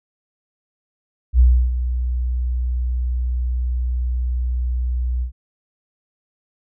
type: tone with ADSR envelope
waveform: sine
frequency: 61.6 Hz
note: B1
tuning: 4 cents flat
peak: -7 dBFS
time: 1.33-5.32 s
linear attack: 67 ms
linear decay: 310 ms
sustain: -11 dB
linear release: 100 ms
effects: none